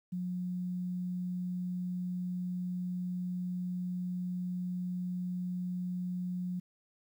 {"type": "tone", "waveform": "sine", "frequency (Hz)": 180, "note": "F#3", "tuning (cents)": -47, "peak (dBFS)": -33, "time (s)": [0.12, 6.6], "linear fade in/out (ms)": 10, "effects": ["11-bit"]}